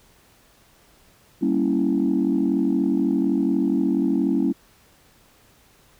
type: chord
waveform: sine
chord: G diminished seventh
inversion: none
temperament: equal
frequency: 196 / 233.1 / 277.2 / 329.6 Hz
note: G3 / Bb3 / Db4 / Fb4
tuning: 0 / 0 / 0 / 0 cents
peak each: -24 / -24 / -21 / -23 dBFS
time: 1.41-4.53 s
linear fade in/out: 20 ms
effects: tanh soft clip ceiling -11 dBFS + pink hiss -56 dBFS RMS until 5.99 s